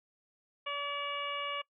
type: harmonic tone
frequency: 572 Hz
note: D5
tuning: 46 cents flat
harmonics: 1 / 2 / 3 / 4 / 5 / 6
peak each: -42 / -37 / -47 / -41 / -40 / -52 dBFS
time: 0.66-1.62 s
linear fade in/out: 10 ms
effects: noise-tail reverb RT60 0.1 s tail -22 dB re dry